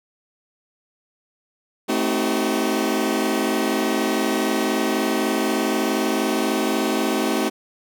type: chord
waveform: sawtooth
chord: A diminished seventh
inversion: none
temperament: just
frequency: 220 / 264 / 316.8 / 380.2 Hz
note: A3 / C4 / Eb4 / Gb4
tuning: 0 / +16 / +31 / +47 cents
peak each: -21 dBFS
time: 1.88-7.5 s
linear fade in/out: 20 ms
effects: none